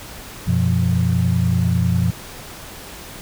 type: tone cluster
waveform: sine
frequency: 91.8 / 122 / 173.5 Hz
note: F#2 / B2 / F3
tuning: -13 / -21 / -11 cents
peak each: -19 dBFS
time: 0.47-2.11 s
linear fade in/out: 10 ms
effects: pink hiss -36 dBFS RMS until 3.21 s